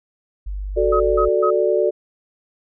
sine tone, 49 Hz, G1, in tune, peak -24 dBFS, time 0.46-1.29 s, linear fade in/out 10 ms
sine chord, D major, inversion first, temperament equal, 370 / 440 / 587.3 Hz, F#4 / A4 / D5, 0 / 0 / 0 cents, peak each -19 dBFS, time 0.76-1.91 s, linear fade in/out 20 ms
sine tone bursts, 1267 Hz, D#6, 31 cents sharp, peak -18 dBFS, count 3, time 0.92-1.506 s, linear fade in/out 10 ms, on 82 ms, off 170 ms
effects none

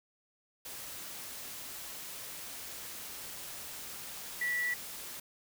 sine tone in noise, 1952 Hz, B6, 21 cents flat, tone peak -30 dBFS, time 4.41-4.74 s, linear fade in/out 5 ms, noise white, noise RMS -44 dBFS, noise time 0.65-5.2 s, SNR +11 dB, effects none

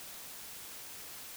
silence, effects white hiss -47 dBFS RMS until 1.36 s

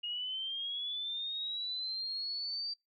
sine linear sweep, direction up, 2856 to 4673 Hz, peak -35 dBFS, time 0.03-2.74 s, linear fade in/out 10 ms, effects noise-tail reverb RT60 0.2 s tail -26 dB re dry

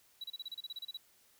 triangle tone bursts, 3913 Hz, B7, 17 cents flat, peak -38 dBFS, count 13, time 0.21-0.972 s, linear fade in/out 5 ms, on 30 ms, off 31 ms, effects white hiss -67 dBFS RMS until 1.39 s

